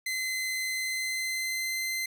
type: tone with pitch glide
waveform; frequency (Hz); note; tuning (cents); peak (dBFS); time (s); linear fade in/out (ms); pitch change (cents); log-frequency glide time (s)
sawtooth; 2051 to 2069; C7 to C7; -35 to -20; -26; 0.06-2.06; 5; +15; 0.68-1.83
effects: none